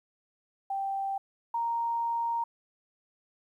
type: tone pair in turn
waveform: sine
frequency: 783 / 931.1 Hz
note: G5 / A#5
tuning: -2 / -2 cents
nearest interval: minor third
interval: 300 cents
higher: second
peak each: -29 / -27 dBFS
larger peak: second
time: 0.7-1.18 / 1.54-2.44 s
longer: second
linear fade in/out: 5 ms
effects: 11-bit